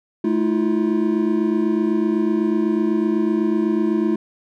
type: tone cluster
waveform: triangle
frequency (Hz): 215.3 / 318.5 / 346.5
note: A3 / D#4 / F4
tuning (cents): -37 / +41 / -14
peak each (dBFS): -19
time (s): 0.24-4.16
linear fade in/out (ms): 5
effects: none